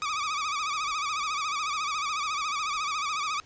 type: tone with vibrato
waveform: sawtooth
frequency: 1200 Hz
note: D6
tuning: 37 cents sharp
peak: -24 dBFS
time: 0.02-3.4 s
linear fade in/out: 0 ms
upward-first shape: sine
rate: 14 Hz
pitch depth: 110 cents each way
effects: pink hiss -56 dBFS RMS until 3.45 s + resampled to 16000 Hz